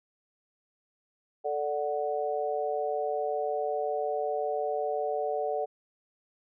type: chord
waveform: sine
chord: D major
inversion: second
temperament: equal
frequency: 440 / 587.3 / 740 Hz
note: A4 / D5 / F#5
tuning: 0 / 0 / 0 cents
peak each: -32 dBFS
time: 1.44-5.66 s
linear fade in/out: 20 ms
effects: none